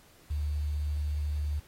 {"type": "tone with quantisation", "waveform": "sine", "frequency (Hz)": 74.1, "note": "D2", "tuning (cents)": 16, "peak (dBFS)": -28, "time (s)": [0.3, 1.6], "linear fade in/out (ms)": 10, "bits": 9, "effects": ["pink hiss -59 dBFS RMS until 1.67 s", "AAC 48 kbps"]}